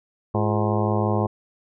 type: harmonic tone with a mistuned harmonic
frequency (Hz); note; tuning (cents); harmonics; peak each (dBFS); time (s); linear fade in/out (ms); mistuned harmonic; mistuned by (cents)
105.6; G#2; +29; 1 / 2 / 3 / 4 / 5 / 6 / 7 / 8 / 9 / 10; -23 / -26 / -28 / -29 / -30 / -31 / -31 / -32 / -33 / -33; 0.34-1.27; 10; 3; +140
effects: none